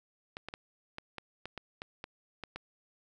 clicks, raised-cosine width 0.3 ms, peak -24 dBFS, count 11, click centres 0.369 / 0.486 / 0.539 / 0.984 / 1.183 / 1.456 / 1.577 / 1.819 / 2.041 / 2.437 / 2.56 s, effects none

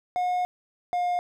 triangle tone pair in turn, 722 / 711.6 Hz, F#5 / F5, -43 / +32 cents, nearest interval unison, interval 25 cents, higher first, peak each -21 / -21 dBFS, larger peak neither, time 0.16-0.45 / 0.93-1.19 s, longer first, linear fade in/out 0 ms, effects none

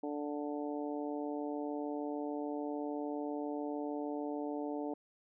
harmonic tone, 146.83 Hz, D3, in tune, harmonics 2 / 3 / 4 / 5 / 6, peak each -38 / -42 / -44 / -46 / -48 dBFS, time 0.03-4.94 s, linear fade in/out 5 ms, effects none

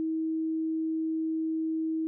sine tone, 320 Hz, D#4, 49 cents sharp, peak -27 dBFS, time 0-2.07 s, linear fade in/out 0 ms, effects none

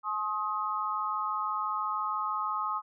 sine tone cluster, 853 / 1066 / 1260 Hz, G#5 / C6 / D#6, +46 / +32 / +21 cents, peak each -37 / -34 / -31 dBFS, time 0.03-2.82 s, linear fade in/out 50 ms, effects none

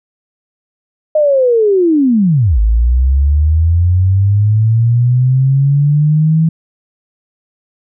sine linear two-way sweep, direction down then up, 622.3 to 52 to 162.9 Hz, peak -7 dBFS, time 1.15-6.49 s, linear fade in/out 5 ms, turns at 2.59 s, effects none

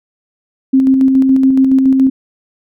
sine tone with tremolo, 265.3 Hz, C4, 24 cents sharp, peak -5 dBFS, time 0.73-2.1 s, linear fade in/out 10 ms, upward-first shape square, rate 7.1 Hz, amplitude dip 30%, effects none

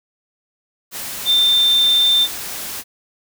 sine tone in noise, 3581 Hz, A7, 30 cents sharp, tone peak -11 dBFS, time 1.25-2.28 s, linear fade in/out 50 ms, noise white, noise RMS -28 dBFS, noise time 0.91-2.84 s, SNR +14 dB, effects none

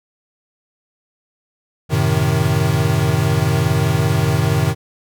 square chord, F# diminished seventh, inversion none, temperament equal, 92.5 / 110 / 130.81 / 155.56 Hz, F#2 / A2 / C3 / Eb3, 0 / 0 / 0 / 0 cents, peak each -22 / -21 / -20 / -19 dBFS, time 1.89-4.75 s, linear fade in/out 50 ms, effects none

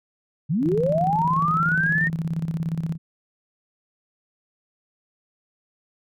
sine linear sweep, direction up, 129 to 1864.7 Hz, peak -19 dBFS, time 0.49-2.09 s, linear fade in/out 20 ms
sine tone with tremolo, 163 Hz, E3, 19 cents flat, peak -21 dBFS, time 0.6-2.98 s, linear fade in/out 50 ms, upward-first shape square, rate 17 Hz, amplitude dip 65%
effects none

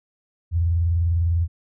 sine tone with vibrato, 84 Hz, E2, 33 cents sharp, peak -17 dBFS, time 0.51-1.48 s, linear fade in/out 50 ms, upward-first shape sine, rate 20 Hz, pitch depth 150 cents each way, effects none

